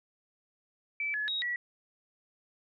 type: tone with pitch steps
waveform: sine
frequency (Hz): 2314 / 1704 / 3789 / 1937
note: D7 / G#6 / A#7 / B6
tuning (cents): -26 / +44 / +27 / -34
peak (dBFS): -30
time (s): 1-1.56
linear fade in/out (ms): 2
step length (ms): 140
effects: none